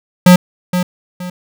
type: tone with echo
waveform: square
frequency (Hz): 179.9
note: F#3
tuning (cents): -48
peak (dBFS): -3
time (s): 0.26-0.36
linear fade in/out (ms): 5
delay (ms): 470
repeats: 2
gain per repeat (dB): -10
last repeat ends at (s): 1.3
effects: none